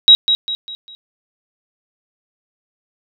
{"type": "tone with echo", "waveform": "sine", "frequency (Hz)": 3834, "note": "A#7", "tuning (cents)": 48, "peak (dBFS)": -3, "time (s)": [0.08, 0.15], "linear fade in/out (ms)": 0, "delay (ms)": 200, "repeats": 4, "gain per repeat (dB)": -8, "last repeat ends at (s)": 0.95, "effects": []}